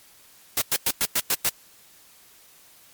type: noise bursts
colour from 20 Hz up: white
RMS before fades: -22 dBFS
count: 7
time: 0.57-1.492 s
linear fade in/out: 2 ms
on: 46 ms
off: 100 ms
effects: white hiss -53 dBFS RMS until 2.93 s + MP3 96 kbps